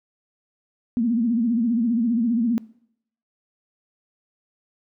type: tone with vibrato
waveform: sine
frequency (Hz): 233.1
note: A#3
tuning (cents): 0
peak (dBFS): -18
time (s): 0.97-2.58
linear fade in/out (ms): 0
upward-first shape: sine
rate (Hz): 15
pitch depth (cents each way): 110
effects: noise-tail reverb RT60 0.7 s tail -23 dB re dry